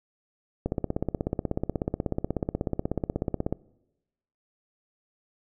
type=click train; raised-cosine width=2 ms; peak=-13 dBFS; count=48; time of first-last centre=0.66-3.526 s; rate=16.4 Hz; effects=noise-tail reverb RT60 1.0 s tail -24 dB re dry